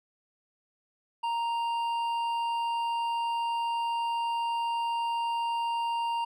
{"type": "tone with hard clipping", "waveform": "sine", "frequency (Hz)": 932, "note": "A#5", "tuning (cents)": -1, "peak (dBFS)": -29, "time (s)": [1.23, 6.25], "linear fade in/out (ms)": 10, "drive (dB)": 7, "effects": []}